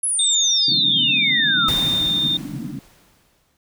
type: exponential sweep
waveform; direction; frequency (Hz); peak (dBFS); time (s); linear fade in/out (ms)
sine; down; 10820 to 1266; -18; 0.03-1.69; 5
type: tone with vibrato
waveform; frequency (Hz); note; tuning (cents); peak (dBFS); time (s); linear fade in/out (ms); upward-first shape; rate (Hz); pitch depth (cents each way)
sine; 3630; A#7; -47; -17; 0.19-2.37; 2; sine; 19; 11
type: band-pass noise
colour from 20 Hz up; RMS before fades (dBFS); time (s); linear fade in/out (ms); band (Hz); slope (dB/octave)
pink; -30; 0.68-2.79; 2; 130 to 320; 96
type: noise with exponential decay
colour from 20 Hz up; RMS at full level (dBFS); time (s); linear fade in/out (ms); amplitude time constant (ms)
pink; -26; 1.68-3.57; 1; 410
effects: none